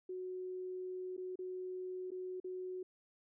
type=tone with dropouts; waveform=sine; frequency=368.5 Hz; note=F#4; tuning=7 cents flat; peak=-40 dBFS; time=0.09-2.83 s; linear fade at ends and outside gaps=5 ms; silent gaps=1.167-1.177 / 1.357-1.389 / 2.106-2.116 / 2.401-2.443 s; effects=none